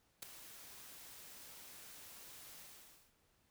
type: noise with ADSR envelope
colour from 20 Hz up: white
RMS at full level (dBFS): -42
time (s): 0.22-3.13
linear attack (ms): 8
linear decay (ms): 6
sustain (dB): -13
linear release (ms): 530
effects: pink hiss -75 dBFS RMS until 3.5 s